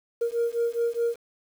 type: beating tone pair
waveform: sine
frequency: 466.2 / 471 Hz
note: A#4 / A#4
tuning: 0 / +18 cents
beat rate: 4.8 Hz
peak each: -25 dBFS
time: 0.21-1.16 s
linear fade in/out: 10 ms
effects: tanh soft clip ceiling -19 dBFS + 8-bit